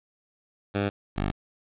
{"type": "tone pair in turn", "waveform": "10% pulse", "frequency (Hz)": [100.7, 49.81], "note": ["G2", "G1"], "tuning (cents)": [47, 28], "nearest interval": "octave", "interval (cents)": 1219, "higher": "first", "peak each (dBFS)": [-16, -17], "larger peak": "first", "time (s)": [[0.74, 0.9], [1.16, 1.32]], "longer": "neither", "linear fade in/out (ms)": 20, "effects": ["resampled to 8000 Hz", "8-bit"]}